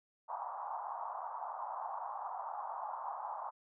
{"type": "band-pass noise", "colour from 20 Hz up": "pink", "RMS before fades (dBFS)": -42, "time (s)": [0.28, 3.51], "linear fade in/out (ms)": 20, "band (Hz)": [740, 1100], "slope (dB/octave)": 48, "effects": []}